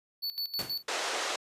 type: tone with tremolo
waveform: square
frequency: 4460 Hz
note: C#8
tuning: 10 cents sharp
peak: -31 dBFS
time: 0.22-0.83 s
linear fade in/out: 20 ms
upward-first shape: square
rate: 6.3 Hz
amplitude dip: 80%
type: noise with exponential decay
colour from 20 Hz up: pink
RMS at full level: -34 dBFS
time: 0.59-0.88 s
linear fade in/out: 0 ms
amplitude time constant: 62 ms
type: band-pass noise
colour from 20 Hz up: pink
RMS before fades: -33 dBFS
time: 0.88-1.36 s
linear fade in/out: 5 ms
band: 440 to 7500 Hz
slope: 24 dB/octave
effects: high-pass 100 Hz 12 dB/octave + resampled to 32000 Hz